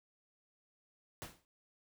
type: noise with exponential decay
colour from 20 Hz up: pink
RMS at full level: -43 dBFS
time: 1.22-1.45 s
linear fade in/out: 0 ms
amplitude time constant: 50 ms
effects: none